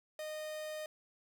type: tone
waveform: 45% pulse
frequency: 616 Hz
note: D#5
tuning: 17 cents flat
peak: -40 dBFS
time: 0.19-0.86 s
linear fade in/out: 2 ms
effects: none